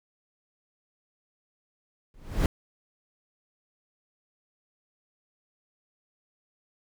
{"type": "noise with exponential growth", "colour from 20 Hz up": "brown", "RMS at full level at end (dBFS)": -17, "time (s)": [2.14, 2.46], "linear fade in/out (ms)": 1, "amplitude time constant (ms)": 68, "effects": []}